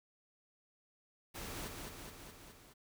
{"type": "noise with echo", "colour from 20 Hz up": "pink", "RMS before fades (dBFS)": -45, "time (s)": [1.34, 1.69], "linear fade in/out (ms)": 20, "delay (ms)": 210, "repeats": 5, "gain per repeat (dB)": -3, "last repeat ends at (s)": 2.74, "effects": []}